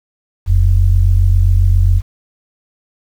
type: tone pair together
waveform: sine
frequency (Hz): 42.45 / 89.9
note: F1 / F#2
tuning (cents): -48 / -49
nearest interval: octave + minor second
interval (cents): 1299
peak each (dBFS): -10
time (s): 0.46-2.02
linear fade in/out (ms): 50
effects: 7-bit